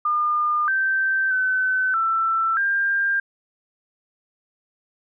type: tone with pitch steps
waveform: sine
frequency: 1210 / 1556 / 1519 / 1334 / 1597 Hz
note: D#6 / G6 / F#6 / E6 / G6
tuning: -49 / -13 / +45 / +20 / +32 cents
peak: -18 dBFS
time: 0.05-3.2 s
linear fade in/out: 5 ms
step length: 630 ms
effects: none